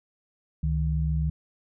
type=tone pair together; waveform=sine; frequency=69.3 / 155.57 Hz; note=C#2 / D#3; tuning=0 / 0 cents; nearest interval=octave + major second; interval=1400 cents; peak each=-25 / -26 dBFS; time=0.63-1.3 s; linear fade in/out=5 ms; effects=none